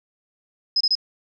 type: tone bursts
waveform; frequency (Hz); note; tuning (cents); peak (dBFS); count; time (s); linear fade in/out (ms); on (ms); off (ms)
sine; 5080; D#8; +35; -16; 3; 0.76-0.953; 5; 47; 26
effects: none